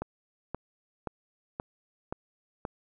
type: click train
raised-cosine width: 1 ms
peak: -19 dBFS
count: 6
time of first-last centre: 0.02-2.652 s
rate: 1.9 Hz
effects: none